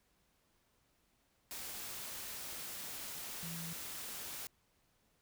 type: tone in noise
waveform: sine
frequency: 166.5 Hz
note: E3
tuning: 18 cents sharp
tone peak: -44 dBFS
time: 3.43-3.73 s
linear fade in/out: 0 ms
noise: white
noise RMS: -45 dBFS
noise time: 1.51-4.47 s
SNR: -2 dB
effects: pink hiss -75 dBFS RMS until 5.21 s